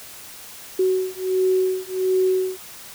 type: beating tone pair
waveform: sine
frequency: 372.8 / 374.2 Hz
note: F#4 / F#4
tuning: +13 / +20 cents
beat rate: 1.4 Hz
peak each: -21 dBFS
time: 0.79-2.58 s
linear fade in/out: 5 ms
effects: white hiss -40 dBFS RMS until 2.94 s